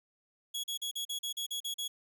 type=tone bursts; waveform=sawtooth; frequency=3343 Hz; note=G#7; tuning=11 cents sharp; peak=-31 dBFS; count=10; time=0.54-1.88 s; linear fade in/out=10 ms; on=98 ms; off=40 ms; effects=none